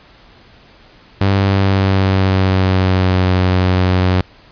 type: tone with pitch glide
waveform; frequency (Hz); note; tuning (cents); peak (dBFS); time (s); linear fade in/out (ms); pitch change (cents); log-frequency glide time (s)
sawtooth; 98 to 91.97; G2 to F#2; 0 to -10; -7; 1.21-4.21; 0; -110; 1.43-3.33
effects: pink hiss -45 dBFS RMS until 4.51 s + resampled to 11025 Hz